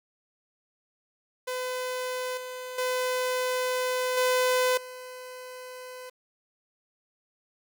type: tone with level steps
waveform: sawtooth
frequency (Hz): 506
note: B4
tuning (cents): +42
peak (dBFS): -26 / -32 / -22 / -18 / -36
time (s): 1.47-6.1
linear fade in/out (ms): 10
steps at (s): 2.37 / 2.78 / 4.17 / 4.77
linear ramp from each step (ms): 5
effects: 9-bit